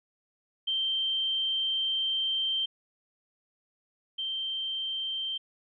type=tone pair in turn; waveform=sine; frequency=3136 / 3136 Hz; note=G7 / G7; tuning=0 / 0 cents; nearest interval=unison; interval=0 cents; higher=neither; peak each=-26 / -30 dBFS; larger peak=first; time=0.67-2.66 / 4.18-5.38 s; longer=first; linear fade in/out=10 ms; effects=none